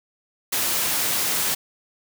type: high-pass noise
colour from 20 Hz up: white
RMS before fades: -23 dBFS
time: 0.52-1.55 s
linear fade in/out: 10 ms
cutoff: 100 Hz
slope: 12 dB/octave
effects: none